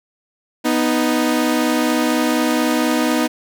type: tone pair together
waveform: sawtooth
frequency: 246.9 / 311.1 Hz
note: B3 / D#4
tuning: 0 / 0 cents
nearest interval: major third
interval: 400 cents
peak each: -14 dBFS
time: 0.64-3.28 s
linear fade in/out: 20 ms
effects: none